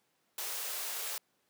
white high-pass noise, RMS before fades -38 dBFS, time 0.38-1.18 s, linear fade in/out 2 ms, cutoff 390 Hz, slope 48 dB/octave, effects pink hiss -75 dBFS RMS until 1.49 s + high-pass 200 Hz 12 dB/octave

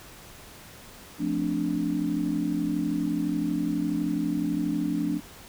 sine chord, D minor seventh, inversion first, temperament equal, 174.61 / 220 / 261.6 / 293.7 Hz, F3 / A3 / C4 / D4, 0 / 0 / 0 / 0 cents, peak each -31 / -32 / -32 / -27 dBFS, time 1.18-5.21 s, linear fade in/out 50 ms, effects pink hiss -47 dBFS RMS until 5.48 s

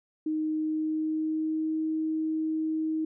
sine tone with pitch glide, 311.1 to 315.6 Hz, D#4 to D#4, 0 to +25 cents, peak -26 dBFS, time 0.26-3.05 s, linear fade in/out 5 ms, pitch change +25 cents, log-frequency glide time 0.57-1.78 s, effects none

